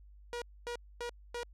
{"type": "tone bursts", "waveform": "sawtooth", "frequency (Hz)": 478.9, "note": "A#4", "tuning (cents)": 47, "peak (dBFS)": -33, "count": 4, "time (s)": [0.33, 1.432], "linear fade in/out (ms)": 0, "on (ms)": 88, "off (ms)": 250, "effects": ["added 50 Hz sine -53 dBFS peak until 1.53 s", "low-pass 8000 Hz 12 dB/octave"]}